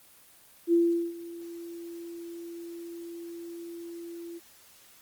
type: tone with ADSR envelope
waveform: sine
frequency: 340 Hz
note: F4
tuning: 46 cents flat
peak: -18 dBFS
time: 0.67-4.4 s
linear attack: 58 ms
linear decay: 400 ms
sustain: -20 dB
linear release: 30 ms
effects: white hiss -56 dBFS RMS until 5.01 s + Opus 24 kbps